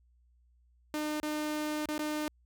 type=tone with dropouts; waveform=sawtooth; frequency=303 Hz; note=D#4; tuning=46 cents flat; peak=-28 dBFS; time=0.94-2.28 s; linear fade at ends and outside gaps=0 ms; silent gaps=1.2-1.23 / 1.856-1.887 / 1.979-1.992 s; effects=added 60 Hz sine -63 dBFS peak until 2.45 s